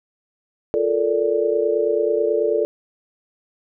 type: chord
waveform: sine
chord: Bb major seventh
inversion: second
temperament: just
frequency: 349.6 / 437 / 466.2 / 582.7 Hz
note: F4 / A4 / Bb4 / D5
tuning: +2 / -12 / 0 / -14 cents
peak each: -25 / -19 / -24 / -23 dBFS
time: 0.74-2.65 s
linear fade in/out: 0 ms
effects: none